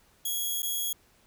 5% pulse tone with dropouts, 3322 Hz, G#7, in tune, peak -20 dBFS, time 0.25-0.93 s, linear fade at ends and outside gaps 5 ms, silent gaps 0.621-0.629 s, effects pink hiss -63 dBFS RMS until 1.26 s

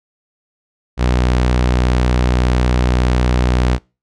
sawtooth tone, 61.74 Hz, B1, in tune, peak -8 dBFS, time 0.97-3.79 s, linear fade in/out 50 ms, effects noise-tail reverb RT60 0.3 s tail -25 dB re dry + low-pass 6000 Hz 12 dB/octave

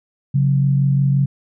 sine tone pair together, 137.64 / 183.4 Hz, C#3 / F#3, -12 / -15 cents, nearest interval perfect fourth, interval 497 cents, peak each -13 / -22 dBFS, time 0.34-1.26 s, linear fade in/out 10 ms, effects none

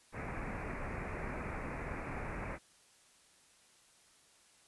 pink low-pass noise, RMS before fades -41 dBFS, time 0.12-2.59 s, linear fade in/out 50 ms, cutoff 2500 Hz, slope 96 dB/octave, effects white hiss -65 dBFS RMS until 4.67 s + resampled to 24000 Hz

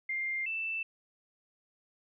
sine tone pair in turn, 2107 / 2655 Hz, C7 / E7, +12 / +12 cents, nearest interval major third, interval 400 cents, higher second, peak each -31 / -32 dBFS, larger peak first, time 0.09-0.46 / 0.46-0.83 s, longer neither, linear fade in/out 5 ms, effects none

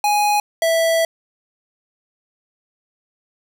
square tone pair in turn, 830.6 / 657.7 Hz, G#5 / E5, 0 / -4 cents, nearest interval major third, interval 404 cents, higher first, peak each -15 dBFS, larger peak neither, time 0.04-0.4 / 0.62-1.05 s, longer second, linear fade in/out 2 ms, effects none

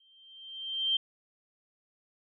sine tone with exponential growth, 3146 Hz, G7, 6 cents sharp, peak -23 dBFS, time 0-0.97 s, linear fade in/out 5 ms, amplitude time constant 210 ms, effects none

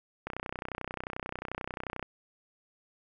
click train, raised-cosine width 0.5 ms, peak -20 dBFS, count 56, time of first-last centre 0.27-2.027 s, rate 31.3 Hz, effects none

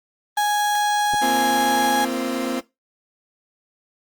35% pulse tone, 830.6 Hz, G#5, in tune, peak -16 dBFS, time 0.37-2.05 s, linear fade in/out 5 ms
clicks, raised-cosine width 2 ms, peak -20 dBFS, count 2, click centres 1.136 / 1.144 s
30% pulse chord, Bb suspended second, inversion none, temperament equal with one note detuned, 233.1 / 261.6 / 342.6 Hz, Bb3 / C4 / F4, 0 / 0 / -33 cents, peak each -26 / -22 / -27 dBFS, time 1.21-2.61 s, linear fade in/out 20 ms
effects noise-tail reverb RT60 0.2 s tail -18 dB re dry + Opus 24 kbps

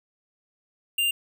square tone, 2794 Hz, F7, in tune, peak -22 dBFS, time 0.98-1.11 s, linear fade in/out 5 ms, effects 10-bit

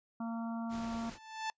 harmonic tone, 229.4 Hz, A#3, 28 cents flat, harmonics 1 / 3 / 4 / 5 / 6, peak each -36 / -46 / -48 / -50 / -52 dBFS, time 0.2-1.1 s, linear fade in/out 5 ms
pink noise, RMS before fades -48 dBFS, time 0.69-1.19 s, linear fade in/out 50 ms
sawtooth tone with exponential growth, 880 Hz, A5, in tune, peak -29 dBFS, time 0.94-1.5 s, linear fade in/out 1 ms, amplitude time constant 120 ms
effects noise-tail reverb RT60 0.1 s tail -26 dB re dry + resampled to 16000 Hz

